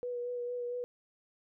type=tone with vibrato; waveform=sine; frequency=487.3 Hz; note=B4; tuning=23 cents flat; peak=-34 dBFS; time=0.03-0.84 s; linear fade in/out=0 ms; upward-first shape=sine; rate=4.4 Hz; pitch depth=18 cents each way; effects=none